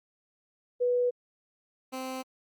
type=tone pair in turn; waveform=sine / 15% pulse; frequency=491.2 / 260.2 Hz; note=B4 / C4; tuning=-9 / -9 cents; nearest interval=major seventh; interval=1100 cents; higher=first; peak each=-23 / -28 dBFS; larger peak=first; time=0.8-1.11 / 1.92-2.23 s; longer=neither; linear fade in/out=20 ms; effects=Opus 48 kbps